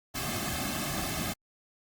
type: noise with comb filter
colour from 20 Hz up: pink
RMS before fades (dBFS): -33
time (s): 0.14-1.34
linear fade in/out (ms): 20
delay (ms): 2.1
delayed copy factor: -1
effects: Opus 48 kbps